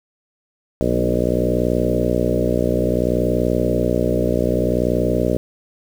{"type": "harmonic tone with a mistuned harmonic", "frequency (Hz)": 60.6, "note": "B1", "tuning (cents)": -32, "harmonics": [1, 2, 3, 4, 5, 6, 7, 8, 9, 10], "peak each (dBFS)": [-25, -25, -25, -25, -25, -25, -25, -25, -25, -25], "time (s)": [0.81, 5.37], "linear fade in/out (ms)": 0, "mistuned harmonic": 4, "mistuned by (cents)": -16, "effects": ["7-bit"]}